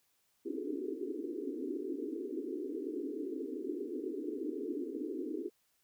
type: band-pass noise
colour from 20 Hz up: pink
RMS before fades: -39 dBFS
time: 0.45-5.5 s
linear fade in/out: 20 ms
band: 260 to 440 Hz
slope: 96 dB/octave
effects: white hiss -75 dBFS RMS until 5.83 s